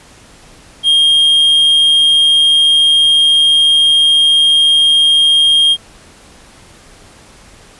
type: tone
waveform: triangle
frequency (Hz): 3227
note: G7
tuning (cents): +50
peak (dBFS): -5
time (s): 0.83-5.77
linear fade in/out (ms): 50
effects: pink hiss -41 dBFS RMS until 7.79 s + resampled to 24000 Hz